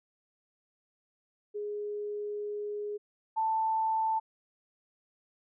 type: tone pair in turn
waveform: sine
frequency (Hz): 415.3 / 885.1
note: G#4 / A5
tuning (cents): 0 / +10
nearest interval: octave + minor second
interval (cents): 1310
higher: second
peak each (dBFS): -33 / -26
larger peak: second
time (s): 1.54-2.98 / 3.36-4.2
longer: first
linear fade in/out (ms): 20
effects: none